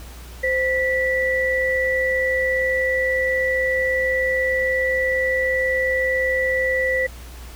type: tone pair together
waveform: sine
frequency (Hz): 519 / 1959.5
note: C5 / B6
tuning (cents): -14 / -14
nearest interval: octave + major seventh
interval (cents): 2300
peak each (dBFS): -21 / -20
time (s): 0.43-7.07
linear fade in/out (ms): 10
effects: added 60 Hz sine -36 dBFS peak until 7.55 s + pink hiss -43 dBFS RMS until 7.55 s

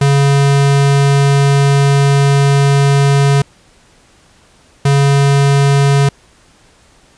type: tone pair in turn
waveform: square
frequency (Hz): 140 / 140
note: C#3 / C#3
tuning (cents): +18 / +18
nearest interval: unison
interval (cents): 0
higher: neither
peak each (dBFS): -8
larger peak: neither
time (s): 0.01-3.42 / 4.85-6.09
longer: first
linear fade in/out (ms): 5
effects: pink hiss -48 dBFS RMS until 7.17 s + resampled to 22050 Hz

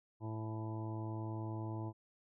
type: harmonic tone with a mistuned harmonic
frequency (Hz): 110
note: A2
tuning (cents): 0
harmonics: 1 / 2 / 3 / 4 / 5 / 6 / 7 / 8 / 9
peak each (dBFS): -40 / -51 / -45 / -57 / -57 / -54 / -59 / -52 / -54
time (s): 0.2-1.93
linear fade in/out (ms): 50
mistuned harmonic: 8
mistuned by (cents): -21
effects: none

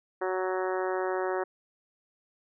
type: harmonic tone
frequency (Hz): 186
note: F#3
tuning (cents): +9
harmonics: 2 / 3 / 4 / 5 / 6 / 7 / 8 / 9 / 10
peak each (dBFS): -30 / -34 / -36 / -38 / -40 / -41 / -42 / -43 / -44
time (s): 0.21-1.44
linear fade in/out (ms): 10
effects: none

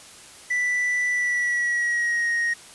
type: tone with pitch glide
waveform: triangle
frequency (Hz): 1975.5 to 1873.3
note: B6 to A#6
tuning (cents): 0 to +8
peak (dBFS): -19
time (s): 0.5-2.54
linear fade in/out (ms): 10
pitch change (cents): -92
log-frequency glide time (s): 1.1-2.3
effects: white hiss -45 dBFS RMS until 2.74 s + resampled to 24000 Hz

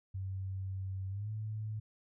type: tone with pitch glide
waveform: sine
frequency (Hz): 95.5 to 107.82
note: G2 to A2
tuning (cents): -45 to -35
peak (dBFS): -36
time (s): 0.14-1.8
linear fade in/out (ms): 10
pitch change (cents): +210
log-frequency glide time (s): 1.09-1.3
effects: none

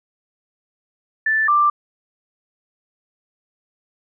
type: tone pair in turn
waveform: sine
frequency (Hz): 1760 / 1180.9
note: A6 / D6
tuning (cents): 0 / +9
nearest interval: perfect fifth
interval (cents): 691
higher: first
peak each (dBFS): -15 / -12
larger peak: second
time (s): 1.26-1.48 / 1.48-1.7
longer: neither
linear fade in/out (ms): 5
effects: none

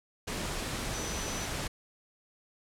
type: tone in noise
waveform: sine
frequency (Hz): 5990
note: F#8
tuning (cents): +20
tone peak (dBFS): -41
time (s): 0.93-1.46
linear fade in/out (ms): 10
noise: pink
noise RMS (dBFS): -35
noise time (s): 0.27-1.68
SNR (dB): -9
effects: low-pass 10000 Hz 12 dB/octave

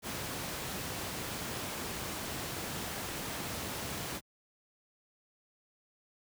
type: noise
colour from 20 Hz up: pink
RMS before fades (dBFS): -38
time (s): 0.02-4.21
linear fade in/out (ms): 50
effects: high-pass 80 Hz 12 dB/octave

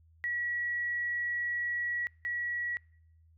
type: tone pair in turn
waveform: sine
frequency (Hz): 1926 / 1926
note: B6 / B6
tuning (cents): -44 / -44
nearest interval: unison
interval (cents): 0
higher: neither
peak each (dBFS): -30 / -31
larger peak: first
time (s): 0.24-2.07 / 2.25-2.77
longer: first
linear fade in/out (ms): 0
effects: noise-tail reverb RT60 0.7 s tail -26 dB re dry + added 81 Hz sine -59 dBFS peak until 3.37 s

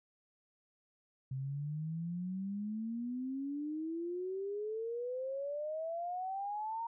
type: exponential sweep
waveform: sine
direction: up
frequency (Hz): 130 to 933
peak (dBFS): -36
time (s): 1.31-6.87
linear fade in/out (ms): 5
effects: none

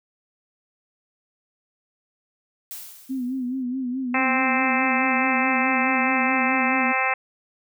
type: noise with exponential decay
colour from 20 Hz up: blue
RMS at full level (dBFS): -34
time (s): 2.71-3.63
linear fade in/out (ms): 0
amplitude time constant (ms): 200
type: tone with vibrato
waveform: sine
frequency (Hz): 255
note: C4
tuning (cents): -44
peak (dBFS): -24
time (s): 3.09-6.93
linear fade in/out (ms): 20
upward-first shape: sine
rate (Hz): 4.7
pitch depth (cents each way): 78
type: harmonic tone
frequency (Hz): 261.6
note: C4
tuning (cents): 0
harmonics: 2 / 3 / 4 / 5 / 6 / 7 / 8 / 9 / 10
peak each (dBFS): -32 / -26 / -28 / -30 / -32 / -29 / -26 / -31 / -27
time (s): 4.14-7.14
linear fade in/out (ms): 5
effects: none

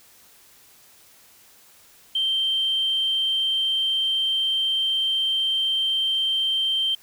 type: tone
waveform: sine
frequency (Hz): 3136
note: G7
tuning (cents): 0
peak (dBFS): -19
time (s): 2.15-6.95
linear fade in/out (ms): 5
effects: tanh soft clip ceiling -15 dBFS + white hiss -53 dBFS RMS until 7.02 s

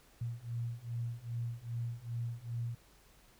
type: beating tone pair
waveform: sine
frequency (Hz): 116.54 / 119.04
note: A#2 / A#2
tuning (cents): 0 / +37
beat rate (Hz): 2.5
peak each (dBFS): -40 / -39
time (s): 0.21-2.75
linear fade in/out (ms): 5
effects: added 50 Hz sine -68 dBFS peak until 3.39 s + pink hiss -64 dBFS RMS until 3.39 s

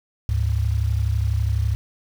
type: tone pair together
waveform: sine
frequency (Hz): 72.3 / 104.35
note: D2 / G#2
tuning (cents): -27 / +9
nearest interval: tritone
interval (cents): 636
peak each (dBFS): -21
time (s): 0.29-1.75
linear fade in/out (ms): 0
effects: 7-bit

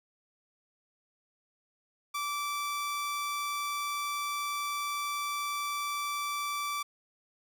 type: tone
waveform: sawtooth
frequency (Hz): 1163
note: D6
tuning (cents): -17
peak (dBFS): -28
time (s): 2.14-6.83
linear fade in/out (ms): 10
effects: none

